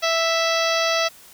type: harmonic tone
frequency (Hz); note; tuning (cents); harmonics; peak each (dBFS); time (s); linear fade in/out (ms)
659.3; E5; 0; 1 / 2 / 3 / 4 / 5 / 6 / 7 / 8 / 9; -22 / -25 / -27 / -28 / -29 / -30 / -30 / -31 / -32; 0.02-1.09; 20
effects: white hiss -47 dBFS RMS until 1.33 s

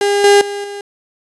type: tone with level steps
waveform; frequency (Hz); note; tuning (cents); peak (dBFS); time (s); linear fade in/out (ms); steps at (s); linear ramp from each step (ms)
35% pulse; 404.9; G#4; -44; -10 / -4 / -19 / -23; 0.01-0.81; 2; 0.24 / 0.41 / 0.64; 2
effects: resampled to 24000 Hz

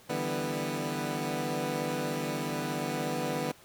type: chord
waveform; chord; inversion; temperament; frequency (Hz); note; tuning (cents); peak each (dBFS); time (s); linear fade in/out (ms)
15% pulse; E minor seventh; third; equal with one note detuned; 148.02 / 164.81 / 196 / 246.9; D3 / E3 / G3 / B3; +14 / 0 / 0 / 0; -29 / -31 / -33 / -28; 0.09-3.52; 10
effects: pink hiss -56 dBFS RMS until 3.64 s + high-pass 80 Hz 12 dB/octave

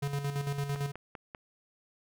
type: tone with tremolo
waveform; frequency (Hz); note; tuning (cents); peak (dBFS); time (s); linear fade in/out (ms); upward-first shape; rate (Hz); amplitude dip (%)
square; 141.6; C#3; +37; -30; 0.02-0.92; 10; square; 8.9; 55
type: click train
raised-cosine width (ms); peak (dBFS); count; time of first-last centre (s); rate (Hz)
0.5; -27; 4; 0.76-1.348; 5.1
effects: none

